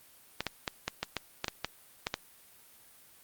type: clicks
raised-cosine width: 0.2 ms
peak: -13 dBFS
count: 11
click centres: 0.406 / 0.467 / 0.678 / 0.88 / 1.03 / 1.167 / 1.444 / 1.482 / 1.646 / 2.069 / 2.141 s
effects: white hiss -58 dBFS RMS until 3.23 s + Opus 32 kbps